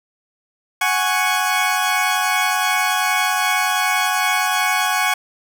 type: chord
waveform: 20% pulse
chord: F# suspended second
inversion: none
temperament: equal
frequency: 740 / 830.6 / 1108.7 Hz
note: F#5 / G#5 / C#6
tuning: 0 / 0 / 0 cents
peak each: -16 dBFS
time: 0.81-5.14 s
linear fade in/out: 5 ms
effects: none